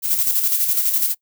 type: noise with tremolo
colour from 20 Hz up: violet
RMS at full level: -17 dBFS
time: 0.02-1.15 s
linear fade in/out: 50 ms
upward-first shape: square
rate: 12 Hz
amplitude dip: 45%
effects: noise-tail reverb RT60 0.1 s tail -23 dB re dry